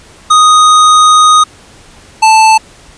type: tone pair in turn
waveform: square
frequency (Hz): 1244.5 / 880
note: D#6 / A5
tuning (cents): 0 / 0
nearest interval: tritone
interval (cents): 600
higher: first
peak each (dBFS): -3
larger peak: neither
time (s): 0.3-1.44 / 2.22-2.58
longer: first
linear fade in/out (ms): 10
effects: pink hiss -38 dBFS RMS until 2.97 s + resampled to 22050 Hz